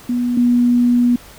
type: tone pair in turn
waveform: sine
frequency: 243.8 / 242.7 Hz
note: B3 / B3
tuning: -22 / -30 cents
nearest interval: unison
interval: 8 cents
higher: first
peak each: -15 / -10 dBFS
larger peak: second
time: 0.09-0.37 / 0.37-1.16 s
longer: second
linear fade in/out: 5 ms
effects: pink hiss -41 dBFS RMS until 1.38 s